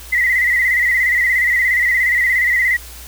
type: tone with vibrato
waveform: sine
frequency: 1982 Hz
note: B6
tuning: 6 cents sharp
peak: -12 dBFS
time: 0.12-2.77 s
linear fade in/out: 10 ms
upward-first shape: square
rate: 17 Hz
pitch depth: 52 cents each way
effects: added 60 Hz sine -36 dBFS peak until 3.07 s + white hiss -37 dBFS RMS until 3.07 s